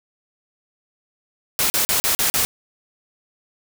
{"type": "noise bursts", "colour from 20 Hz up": "white", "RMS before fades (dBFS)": -19, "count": 6, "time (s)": [1.59, 2.45], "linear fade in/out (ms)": 0, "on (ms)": 110, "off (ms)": 40, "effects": []}